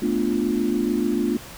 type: chord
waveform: sine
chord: B half-diminished seventh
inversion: third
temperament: equal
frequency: 220 / 246.9 / 293.7 / 349.2 Hz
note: A3 / B3 / D4 / F4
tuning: 0 / 0 / 0 / 0 cents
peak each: -25 dBFS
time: 0.02-1.37 s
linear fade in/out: 5 ms
effects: pink hiss -40 dBFS RMS until 1.57 s